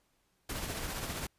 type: noise with tremolo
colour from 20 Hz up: pink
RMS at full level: -36 dBFS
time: 0.49-1.27 s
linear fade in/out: 5 ms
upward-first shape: triangle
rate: 15 Hz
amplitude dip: 45%
effects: pink hiss -74 dBFS RMS until 1.38 s + resampled to 32000 Hz